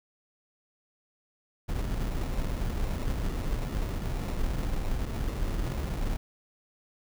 brown noise with sample-and-hold, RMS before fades -30 dBFS, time 1.68-6.17 s, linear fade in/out 10 ms, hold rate 1575 Hz, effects none

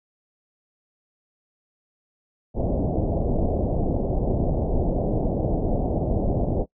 pink low-pass noise, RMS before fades -23 dBFS, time 2.54-6.66 s, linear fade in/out 50 ms, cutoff 720 Hz, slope 48 dB/octave, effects noise-tail reverb RT60 0.1 s tail -22 dB re dry

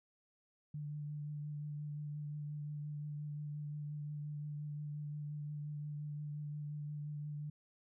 sine tone with vibrato, 148.2 Hz, D3, 16 cents sharp, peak -40 dBFS, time 0.74-7.5 s, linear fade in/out 5 ms, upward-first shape triangle, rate 5.7 Hz, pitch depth 20 cents each way, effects none

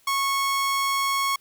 sawtooth tone, 1100 Hz, C#6, 14 cents flat, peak -18 dBFS, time 0.07-1.36 s, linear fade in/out 5 ms, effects white hiss -60 dBFS RMS until 1.4 s

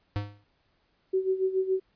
square tone with exponential decay, 102.6 Hz, G#2, 21 cents flat, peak -25 dBFS, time 0.16-0.44 s, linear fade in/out 0 ms, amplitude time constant 59 ms
sine tone with tremolo, 378.3 Hz, F#4, 38 cents sharp, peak -21 dBFS, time 1.13-1.8 s, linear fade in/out 10 ms, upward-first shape sine, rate 7.1 Hz, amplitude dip 75%
effects pink hiss -70 dBFS RMS until 1.95 s + resampled to 11025 Hz

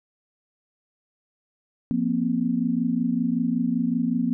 sine chord, F suspended fourth, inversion none, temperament equal with one note detuned, 174.61 / 236.3 / 261.6 Hz, F3 / Bb3 / C4, 0 / +24 / 0 cents, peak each -28 / -23 / -26 dBFS, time 1.91-4.33 s, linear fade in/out 0 ms, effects none

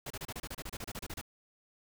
pink noise bursts, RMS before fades -41 dBFS, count 16, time 0.06-1.214 s, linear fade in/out 5 ms, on 44 ms, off 30 ms, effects none

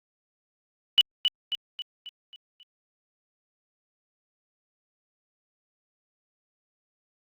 sine tone with echo, 2960 Hz, F#7, in tune, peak -13 dBFS, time 0.98-1.01 s, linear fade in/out 0 ms, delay 270 ms, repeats 6, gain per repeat -6 dB, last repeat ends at 2.63 s, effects Opus 48 kbps

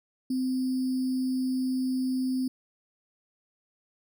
sine tone with sample-and-hold, 258 Hz, C4, 24 cents flat, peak -25 dBFS, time 0.3-2.48 s, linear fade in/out 5 ms, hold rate 4900 Hz, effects none

